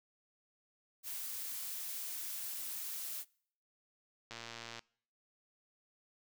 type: noise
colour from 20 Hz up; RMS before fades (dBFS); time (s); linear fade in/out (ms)
blue; -42; 1.03-3.25; 50
type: click train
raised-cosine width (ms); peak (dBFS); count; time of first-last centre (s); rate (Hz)
0.2; -28; 57; 4.31-4.793; 116
effects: noise-tail reverb RT60 0.6 s tail -25 dB re dry